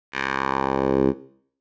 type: tone with band-pass filter sweep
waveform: 10% pulse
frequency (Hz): 67.2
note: C2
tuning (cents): +47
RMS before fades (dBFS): -22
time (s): 0.12-1.14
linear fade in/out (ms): 50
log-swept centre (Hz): 2100 to 340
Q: 1.8
effects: noise-tail reverb RT60 0.6 s tail -17 dB re dry + resampled to 16000 Hz